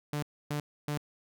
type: tone bursts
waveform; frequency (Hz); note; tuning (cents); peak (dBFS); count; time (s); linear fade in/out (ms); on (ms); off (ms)
sawtooth; 147.5; D3; +8; -27; 3; 0.13-0.975; 2; 95; 280
effects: none